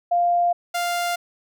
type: tone pair in turn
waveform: sine / sawtooth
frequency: 698.5 / 698.5 Hz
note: F5 / F5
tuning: 0 / 0 cents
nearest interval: unison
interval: 0 cents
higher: neither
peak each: -16 / -18 dBFS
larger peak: first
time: 0.11-0.53 / 0.74-1.16 s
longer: neither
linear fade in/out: 10 ms
effects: none